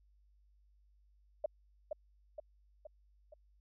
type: tone with echo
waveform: sine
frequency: 610 Hz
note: D#5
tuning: 34 cents flat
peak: -30 dBFS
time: 1.44-1.46 s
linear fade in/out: 5 ms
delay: 470 ms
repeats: 4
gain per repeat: -5 dB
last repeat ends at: 3.34 s
effects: added 50 Hz sine -65 dBFS peak until 3.6 s